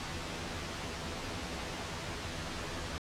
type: noise with comb filter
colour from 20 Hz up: pink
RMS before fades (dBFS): -39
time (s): 0-2.98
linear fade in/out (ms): 0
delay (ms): 12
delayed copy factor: +0.7
effects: low-pass 6000 Hz 12 dB/octave